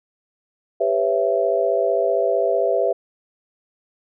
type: chord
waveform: sine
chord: C# half-diminished seventh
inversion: second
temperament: just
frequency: 399.1 / 498.9 / 554.4 / 665.2 Hz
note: G4 / B4 / C#5 / E5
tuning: +31 / +17 / 0 / +16 cents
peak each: -23 / -22 / -24 / -20 dBFS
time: 0.8-2.93 s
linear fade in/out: 10 ms
effects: none